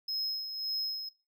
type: tone with tremolo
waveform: triangle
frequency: 5140 Hz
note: E8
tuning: 45 cents flat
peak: -29 dBFS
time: 0.08-1.09 s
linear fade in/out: 5 ms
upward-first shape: sine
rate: 1.8 Hz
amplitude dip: 55%
effects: noise-tail reverb RT60 0.3 s tail -20 dB re dry